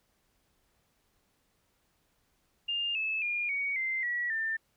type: tone with pitch steps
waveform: sine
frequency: 2810 / 2607 / 2418 / 2243 / 2081 / 1930.4 / 1790.8 Hz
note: F7 / E7 / D7 / C#7 / C7 / B6 / A6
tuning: +10 / -20 / +50 / +20 / -10 / -40 / +30 cents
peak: -29 dBFS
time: 2.68-4.57 s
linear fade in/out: 10 ms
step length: 270 ms
effects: pink hiss -73 dBFS RMS until 4.76 s